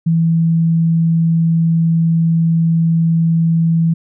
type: tone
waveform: sine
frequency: 164.81 Hz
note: E3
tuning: in tune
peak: -10 dBFS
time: 0.06-3.94 s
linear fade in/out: 10 ms
effects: none

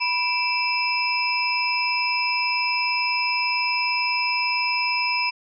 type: tone cluster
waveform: sine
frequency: 981 / 2341 / 2648 / 5110 Hz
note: B5 / D7 / E7 / D#8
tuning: -12 / -6 / +7 / +45 cents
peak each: -26 dBFS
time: 0-5.31 s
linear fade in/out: 20 ms
effects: none

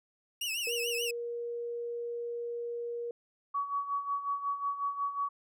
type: tone with vibrato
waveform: sawtooth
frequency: 2753 Hz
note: F7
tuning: 25 cents flat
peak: -29 dBFS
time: 0.41-1.11 s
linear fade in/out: 5 ms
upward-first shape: triangle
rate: 6.8 Hz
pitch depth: 150 cents each way
type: tone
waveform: sine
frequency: 473.4 Hz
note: A#4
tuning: 27 cents sharp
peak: -34 dBFS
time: 0.67-3.11 s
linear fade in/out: 2 ms
type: tone with tremolo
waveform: sine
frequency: 1130 Hz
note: C#6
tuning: 33 cents sharp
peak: -28 dBFS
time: 3.54-5.29 s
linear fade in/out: 10 ms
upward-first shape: sine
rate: 5.5 Hz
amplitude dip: 70%
effects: none

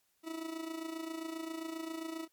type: tone with amplitude modulation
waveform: 40% pulse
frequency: 324.3 Hz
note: E4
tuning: 28 cents flat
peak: -35 dBFS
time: 0.23-2.28 s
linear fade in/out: 50 ms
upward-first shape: sine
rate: 27.5 Hz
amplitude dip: 65%
effects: white hiss -75 dBFS RMS until 2.32 s + MP3 96 kbps

